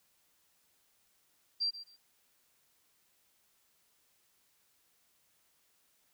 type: tone with echo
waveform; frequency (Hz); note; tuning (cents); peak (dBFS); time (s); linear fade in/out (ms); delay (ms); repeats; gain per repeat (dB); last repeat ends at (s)
sine; 4723; D8; +9; -29; 1.6-1.71; 20; 130; 2; -14; 1.97
effects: white hiss -72 dBFS RMS until 6.13 s